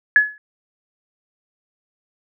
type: tone with exponential decay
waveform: sine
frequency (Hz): 1700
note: G#6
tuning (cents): +40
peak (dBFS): -5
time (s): 0.16-0.38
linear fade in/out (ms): 1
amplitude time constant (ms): 46
effects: none